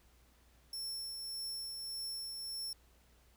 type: tone with tremolo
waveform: sawtooth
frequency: 5400 Hz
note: E8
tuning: 41 cents sharp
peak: -36 dBFS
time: 0.73-2.73 s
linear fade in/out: 2 ms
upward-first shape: triangle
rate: 1.7 Hz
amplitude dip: 35%
effects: added 60 Hz sine -66 dBFS peak until 3.36 s + pink hiss -69 dBFS RMS until 3.36 s